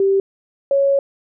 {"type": "tone pair in turn", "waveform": "sine", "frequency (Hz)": [390.5, 554.2], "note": ["G4", "C#5"], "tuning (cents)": [-7, -1], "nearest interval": "tritone", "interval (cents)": 606, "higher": "second", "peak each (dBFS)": -12, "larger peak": "neither", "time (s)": [[0, 0.2], [0.71, 0.99]], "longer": "second", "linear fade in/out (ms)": 2, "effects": []}